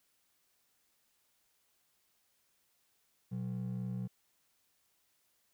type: ring-modulated tone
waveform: triangle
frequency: 154.2 Hz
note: D#3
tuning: 15 cents flat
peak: -30 dBFS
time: 3.31-4.08 s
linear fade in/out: 20 ms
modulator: 31.9 Hz
effects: tanh soft clip ceiling -27 dBFS + white hiss -75 dBFS RMS until 5.53 s